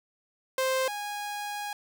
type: tone pair in turn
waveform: sawtooth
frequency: 523.3 / 824.5 Hz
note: C5 / G#5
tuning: 0 / -13 cents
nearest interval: minor sixth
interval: 787 cents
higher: second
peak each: -21 / -29 dBFS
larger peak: first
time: 0.58-0.88 / 0.88-1.73 s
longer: second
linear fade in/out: 2 ms
effects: none